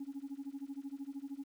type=tone with tremolo; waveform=sine; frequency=277.2 Hz; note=C#4; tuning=in tune; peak=-36 dBFS; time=0-1.44 s; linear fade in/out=5 ms; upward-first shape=sine; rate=13 Hz; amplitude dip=95%; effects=tanh soft clip ceiling -36 dBFS + 11-bit